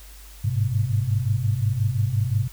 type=tone cluster; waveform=sine; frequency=100.7 / 106.4 / 128.2 Hz; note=G2 / G#2 / C3; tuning=+47 / +42 / -35 cents; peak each=-24 dBFS; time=0.44-2.48 s; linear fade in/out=10 ms; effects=added 50 Hz sine -42 dBFS peak until 2.52 s + white hiss -48 dBFS RMS until 2.52 s